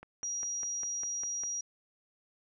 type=click train; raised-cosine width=0.5 ms; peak=-32 dBFS; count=8; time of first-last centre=0.03-1.436 s; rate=4.98 Hz
type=tone; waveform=sine; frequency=5740 Hz; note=F8; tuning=47 cents sharp; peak=-33 dBFS; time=0.23-1.61 s; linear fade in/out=5 ms
effects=none